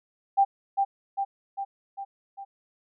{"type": "tone with echo", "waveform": "sine", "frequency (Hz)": 789, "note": "G5", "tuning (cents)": 11, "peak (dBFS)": -16, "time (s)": [0.37, 0.45], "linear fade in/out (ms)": 20, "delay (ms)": 400, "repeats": 5, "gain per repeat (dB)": -4, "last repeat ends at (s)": 2.45, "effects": []}